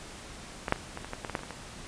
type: clicks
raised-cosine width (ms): 0.5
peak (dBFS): -15 / -7 / -28 / -21 / -24 / -19 / -19 / -20 / -13 / -26 / -25 / -23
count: 12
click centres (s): 0.682 / 0.724 / 0.76 / 0.974 / 1.046 / 1.134 / 1.248 / 1.297 / 1.352 / 1.392 / 1.434 / 1.507
effects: pink hiss -45 dBFS RMS until 1.87 s + resampled to 22050 Hz